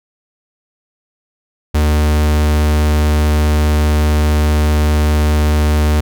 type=tone; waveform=45% pulse; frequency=75.4 Hz; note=D2; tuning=46 cents sharp; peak=-10 dBFS; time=1.74-6.01 s; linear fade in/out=10 ms; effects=none